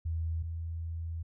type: tone pair in turn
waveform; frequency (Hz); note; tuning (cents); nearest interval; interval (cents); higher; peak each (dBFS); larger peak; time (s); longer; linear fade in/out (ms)
sine; 81.7 / 82.6; E2 / E2; -15 / +4; unison; 19; second; -30 / -34; first; 0.05-0.43 / 0.43-1.23; second; 10
effects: none